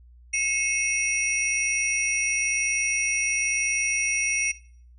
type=tone cluster; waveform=sine; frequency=2173 / 2547 / 2668 / 5740 / 9020 Hz; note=C#7 / D#7 / E7 / F8 / C#9; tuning=-35 / +40 / +20 / +47 / +29 cents; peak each=-27 / -30 / -32 / -25 / -33 dBFS; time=0.33-4.52 s; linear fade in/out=10 ms; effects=noise-tail reverb RT60 0.5 s tail -19 dB re dry + added 60 Hz sine -48 dBFS peak until 4.98 s